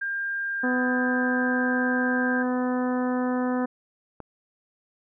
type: tone with pitch glide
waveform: sine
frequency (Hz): 1600 to 1590.8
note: G6 to G6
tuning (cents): +35 to +25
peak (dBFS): -26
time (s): 0.01-2.43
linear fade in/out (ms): 10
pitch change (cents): -10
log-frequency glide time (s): 0.42-1.7
type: harmonic tone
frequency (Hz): 251.1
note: B3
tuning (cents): +29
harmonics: 1 / 2 / 3 / 4 / 5 / 6 / 7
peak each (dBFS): -24 / -30 / -34 / -36 / -38 / -40 / -41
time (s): 0.63-3.66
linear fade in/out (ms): 10
type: click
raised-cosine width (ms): 1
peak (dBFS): -24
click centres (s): 4.203
effects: none